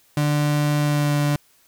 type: tone with pitch glide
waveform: 35% pulse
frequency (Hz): 147.7 to 146.09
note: D3 to D3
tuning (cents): +10 to -9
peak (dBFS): -16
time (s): 0.17-1.36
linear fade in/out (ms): 2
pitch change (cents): -19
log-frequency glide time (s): 0.81-1.13
effects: white hiss -58 dBFS RMS until 1.67 s